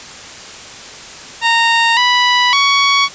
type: tone with pitch steps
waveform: 15% pulse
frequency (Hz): 924 / 985 / 1120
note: A#5 / B5 / C#6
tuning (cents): -16 / -5 / +18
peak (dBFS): -3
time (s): 1.41-3.09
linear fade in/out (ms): 50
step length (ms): 560
effects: white hiss -32 dBFS RMS until 3.14 s + resampled to 16000 Hz